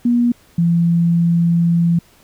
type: tone pair in turn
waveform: sine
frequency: 240 / 169.71 Hz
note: B3 / F3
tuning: -49 / -49 cents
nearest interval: tritone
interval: 600 cents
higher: first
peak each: -11 dBFS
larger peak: neither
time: 0.05-0.32 / 0.58-1.99 s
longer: second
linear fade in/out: 5 ms
effects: pink hiss -51 dBFS RMS until 2.23 s